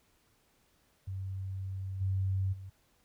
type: tone with level steps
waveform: sine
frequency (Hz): 95.6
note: G2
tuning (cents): -43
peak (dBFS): -35 / -28 / -42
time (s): 1.07-2.7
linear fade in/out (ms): 10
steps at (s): 2 / 2.52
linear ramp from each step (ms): 20
effects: pink hiss -70 dBFS RMS until 3.04 s